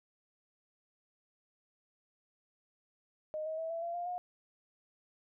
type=tone with pitch steps; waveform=sine; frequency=618 / 633.5 / 649.5 / 665.8 / 682.6 / 699.7 / 717.3 Hz; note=D#5 / D#5 / E5 / E5 / F5 / F5 / F5; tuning=-12 / +31 / -26 / +17 / -40 / +3 / +46 cents; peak=-35 dBFS; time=3.34-4.18 s; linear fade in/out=0 ms; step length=120 ms; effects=none